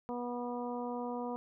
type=harmonic tone; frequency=243.3 Hz; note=B3; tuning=26 cents flat; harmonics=1 / 2 / 3 / 4 / 5; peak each=-39 / -40 / -43 / -43 / -51 dBFS; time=0.09-1.36 s; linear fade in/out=0 ms; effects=none